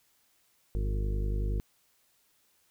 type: harmonic tone with a mistuned harmonic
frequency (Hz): 50.7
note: G#1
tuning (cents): -41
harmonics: 1 / 2 / 3 / 4 / 5 / 6 / 7 / 8 / 9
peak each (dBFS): -28 / -36 / -43 / -44 / -50 / -53 / -44 / -54 / -46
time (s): 0.75-1.6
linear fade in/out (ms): 0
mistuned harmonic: 8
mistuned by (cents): +15
effects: white hiss -69 dBFS RMS until 2.7 s